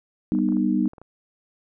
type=chord; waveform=sine; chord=G augmented; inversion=none; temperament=just; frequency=196 / 245 / 306.2 Hz; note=G3 / B3 / D#4; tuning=0 / -14 / -28 cents; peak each=-23 dBFS; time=0.32-0.88 s; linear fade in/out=0 ms
type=clicks; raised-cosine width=1 ms; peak=-30 dBFS; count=9; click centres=0.35 / 0.388 / 0.488 / 0.523 / 0.569 / 0.857 / 0.934 / 0.982 / 1.016 s
effects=none